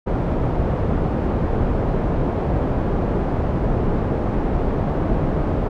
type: low-pass noise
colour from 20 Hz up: pink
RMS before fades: -20 dBFS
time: 0.06-5.69 s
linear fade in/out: 20 ms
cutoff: 680 Hz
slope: 12 dB/octave
effects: none